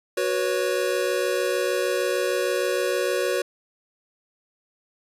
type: chord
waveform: square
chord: F# suspended fourth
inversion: none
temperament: equal with one note detuned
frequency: 370 / 487.9 / 554.4 Hz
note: F#4 / B4 / C#5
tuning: 0 / -21 / 0 cents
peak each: -27 dBFS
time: 0.17-3.42 s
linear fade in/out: 5 ms
effects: resampled to 32000 Hz